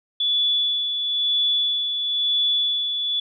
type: tone with tremolo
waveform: sine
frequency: 3440 Hz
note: A7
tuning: 40 cents flat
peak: -17 dBFS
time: 0.2-3.2 s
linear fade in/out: 5 ms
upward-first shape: sine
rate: 1 Hz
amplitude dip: 45%
effects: none